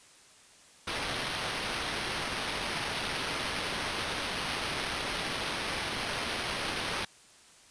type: noise with sample-and-hold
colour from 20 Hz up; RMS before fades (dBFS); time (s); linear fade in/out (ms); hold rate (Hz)
white; -34; 0.87-7.05; 5; 7350
effects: white hiss -57 dBFS RMS until 7.7 s + resampled to 22050 Hz